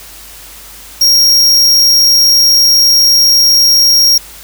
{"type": "tone", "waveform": "45% pulse", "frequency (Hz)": 5588, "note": "F8", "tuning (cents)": 0, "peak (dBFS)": -5, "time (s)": [1.01, 4.18], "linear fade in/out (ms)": 5, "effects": ["added 50 Hz sine -40 dBFS peak until 4.43 s", "white hiss -33 dBFS RMS until 4.43 s"]}